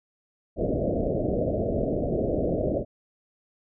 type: low-pass noise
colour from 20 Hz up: white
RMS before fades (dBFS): -26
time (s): 0.56-2.85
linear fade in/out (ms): 50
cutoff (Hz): 660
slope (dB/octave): 96
effects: none